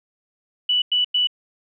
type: tone bursts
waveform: sine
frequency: 2961 Hz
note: F#7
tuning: 1 cent sharp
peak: -16 dBFS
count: 3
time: 0.69-1.272 s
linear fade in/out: 5 ms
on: 130 ms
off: 96 ms
effects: none